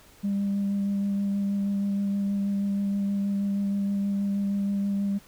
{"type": "tone with vibrato", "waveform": "sine", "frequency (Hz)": 199.6, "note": "G3", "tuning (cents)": 32, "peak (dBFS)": -22, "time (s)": [0.23, 5.19], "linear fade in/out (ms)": 20, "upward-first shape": "sine", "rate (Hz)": 6.3, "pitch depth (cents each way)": 11, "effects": ["tanh soft clip ceiling -21 dBFS", "pink hiss -54 dBFS RMS until 5.27 s"]}